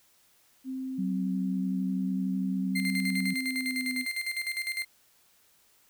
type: tone with pitch glide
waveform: sine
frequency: 261.6 to 254.2 Hz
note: C4 to C4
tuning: 0 to -50 cents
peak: -32 dBFS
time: 0.64-4.06 s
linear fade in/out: 50 ms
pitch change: -50 cents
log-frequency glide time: 3.31-3.93 s
type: tone with vibrato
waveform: sine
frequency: 188.6 Hz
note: F#3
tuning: 33 cents sharp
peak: -28 dBFS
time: 0.98-3.34 s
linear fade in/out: 10 ms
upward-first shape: sine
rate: 11 Hz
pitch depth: 22 cents each way
type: tone with tremolo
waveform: 35% pulse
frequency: 2093 Hz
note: C7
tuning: in tune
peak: -27 dBFS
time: 2.75-4.85 s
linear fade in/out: 10 ms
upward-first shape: square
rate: 9.9 Hz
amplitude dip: 65%
effects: white hiss -64 dBFS RMS until 5.89 s